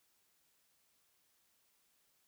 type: silence
effects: white hiss -75 dBFS RMS until 2.27 s